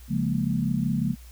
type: chord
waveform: sine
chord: Bb minor seventh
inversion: first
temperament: equal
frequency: 138.59 / 174.61 / 207.7 / 233.1 Hz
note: Db3 / F3 / Ab3 / Bb3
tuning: 0 / 0 / 0 / 0 cents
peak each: -28 dBFS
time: 0.08-1.16 s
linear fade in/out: 50 ms
effects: added 60 Hz sine -43 dBFS peak until 1.31 s + white hiss -54 dBFS RMS until 1.31 s